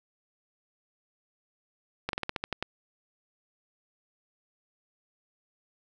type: slowing click train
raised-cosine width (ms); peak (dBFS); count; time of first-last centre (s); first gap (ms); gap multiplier
0.3; -14; 9; 2.09-2.626; 42; 1.13
effects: none